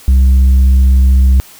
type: tone with tanh clipping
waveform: triangle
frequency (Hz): 65.41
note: C2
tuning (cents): 0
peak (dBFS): -5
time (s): 0.08-1.4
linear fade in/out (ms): 0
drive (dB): 8
effects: white hiss -38 dBFS RMS until 1.59 s